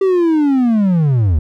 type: linear sweep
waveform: triangle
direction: down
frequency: 392 to 70.5 Hz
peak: -8 dBFS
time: 0.01-1.39 s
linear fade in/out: 5 ms
effects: none